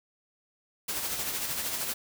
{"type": "noise with tremolo", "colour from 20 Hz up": "white", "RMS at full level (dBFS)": -31, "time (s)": [0.88, 1.94], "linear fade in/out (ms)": 10, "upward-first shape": "sine", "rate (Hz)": 13, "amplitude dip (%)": 40, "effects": []}